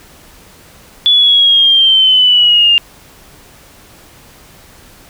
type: linear sweep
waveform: sine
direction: down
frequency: 3445 to 2794 Hz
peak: -5 dBFS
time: 1.06-2.78 s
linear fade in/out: 0 ms
effects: pink hiss -41 dBFS RMS until 5.09 s